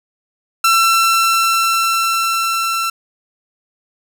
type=tone with level ramp; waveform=sawtooth; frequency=1345 Hz; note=E6; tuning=34 cents sharp; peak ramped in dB=-6 to -13 dBFS; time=0.64-2.9 s; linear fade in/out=5 ms; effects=none